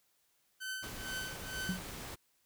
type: tone with tremolo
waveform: sawtooth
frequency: 1527 Hz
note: G6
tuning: 46 cents flat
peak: -33 dBFS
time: 0.6-1.78 s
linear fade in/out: 20 ms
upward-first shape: triangle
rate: 2.2 Hz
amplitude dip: 100%
type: noise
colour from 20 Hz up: pink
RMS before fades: -45 dBFS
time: 0.82-2.16 s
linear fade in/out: 20 ms
type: tone with exponential decay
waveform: sine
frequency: 183.6 Hz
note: F#3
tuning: 13 cents flat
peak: -29 dBFS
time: 1.69-1.91 s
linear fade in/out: 2 ms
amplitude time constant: 46 ms
effects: white hiss -74 dBFS RMS until 2.45 s